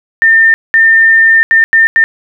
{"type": "tone bursts at uneven times", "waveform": "sine", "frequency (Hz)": 1806, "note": "A6", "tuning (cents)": 45, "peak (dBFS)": -3, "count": 5, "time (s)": [[0.22, 0.54], [0.74, 1.43], [1.51, 1.64], [1.73, 1.87], [1.96, 2.04]], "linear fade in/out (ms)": 0, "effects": []}